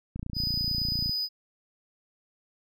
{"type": "click train", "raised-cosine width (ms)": 5, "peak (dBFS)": -22, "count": 28, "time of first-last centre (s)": [0.16, 1.094], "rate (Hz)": 28.9}
{"type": "tone", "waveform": "triangle", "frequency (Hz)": 4978, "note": "D#8", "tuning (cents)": 0, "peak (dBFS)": -26, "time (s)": [0.34, 1.29], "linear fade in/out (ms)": 50}
{"effects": []}